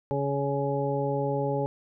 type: harmonic tone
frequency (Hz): 140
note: C#3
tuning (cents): +18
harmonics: 1 / 2 / 3 / 4 / 6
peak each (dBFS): -30 / -34 / -30 / -31 / -33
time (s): 0.11-1.66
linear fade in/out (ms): 0
effects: none